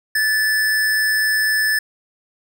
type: tone with amplitude modulation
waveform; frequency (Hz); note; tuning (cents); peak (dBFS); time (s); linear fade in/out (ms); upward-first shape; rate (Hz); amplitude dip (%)
square; 1744; A6; -16; -15; 0.15-1.79; 5; sine; 192; 25
effects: none